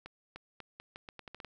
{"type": "accelerating click train", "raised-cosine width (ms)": 0.3, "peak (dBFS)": -29, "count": 11, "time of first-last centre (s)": [0.06, 1.447], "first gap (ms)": 300, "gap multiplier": 0.81, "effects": []}